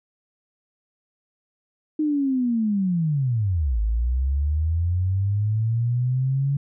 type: linear two-way sweep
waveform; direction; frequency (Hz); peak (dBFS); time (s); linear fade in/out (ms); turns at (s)
sine; down then up; 311.1 to 51.91 to 141.7; -19; 1.99-6.57; 5; 3.8
effects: none